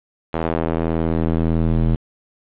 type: tone with band-pass filter sweep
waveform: square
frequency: 40.86 Hz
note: E1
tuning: 14 cents flat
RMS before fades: -19 dBFS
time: 0.33-1.96 s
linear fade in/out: 10 ms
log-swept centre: 620 to 150 Hz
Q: 0.8
effects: resampled to 8000 Hz + 7-bit